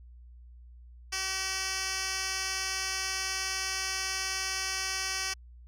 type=tone with band-pass filter; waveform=10% pulse; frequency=381.1 Hz; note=G4; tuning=49 cents flat; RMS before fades=-33 dBFS; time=1.12-5.34 s; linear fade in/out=10 ms; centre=4900 Hz; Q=1.4; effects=added 60 Hz sine -48 dBFS peak until 5.67 s